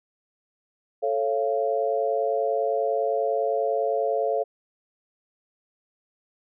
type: chord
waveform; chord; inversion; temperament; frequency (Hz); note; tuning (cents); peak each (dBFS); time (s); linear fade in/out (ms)
sine; A augmented; none; just; 440 / 550 / 687.5; A4 / C#5 / E#5; 0 / -14 / -27; -26; 1.02-4.44; 20
effects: none